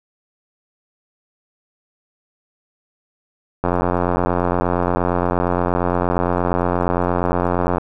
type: click train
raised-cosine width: 1 ms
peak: -4 dBFS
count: 368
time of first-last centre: 3.64-7.782 s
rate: 88.6 Hz
effects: none